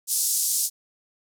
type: band-pass noise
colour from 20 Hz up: white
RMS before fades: -24 dBFS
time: 0.07-0.7 s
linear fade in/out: 50 ms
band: 5300 to 12000 Hz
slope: 24 dB/octave
effects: none